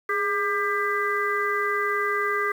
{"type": "harmonic tone with a mistuned harmonic", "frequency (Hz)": 398.7, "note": "G4", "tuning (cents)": 29, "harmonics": [1, 3, 4, 5], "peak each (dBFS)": [-28, -26, -29, -28], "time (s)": [0.09, 2.52], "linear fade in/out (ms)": 5, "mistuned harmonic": 1, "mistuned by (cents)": 65, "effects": ["8-bit"]}